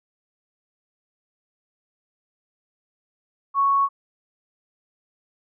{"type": "tone", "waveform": "sine", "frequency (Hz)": 1108.7, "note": "C#6", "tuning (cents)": 0, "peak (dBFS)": -16, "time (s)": [3.54, 3.89], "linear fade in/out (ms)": 50, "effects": []}